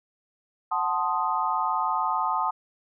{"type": "chord", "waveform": "sine", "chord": "F# diminished seventh", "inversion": "none", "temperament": "equal", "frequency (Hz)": [740, 880, 1046.5, 1244.5], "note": ["F#5", "A5", "C6", "Eb6"], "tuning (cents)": [0, 0, 0, 0], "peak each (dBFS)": [-31, -27, -29, -28], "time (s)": [0.71, 2.51], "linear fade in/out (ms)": 10, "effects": []}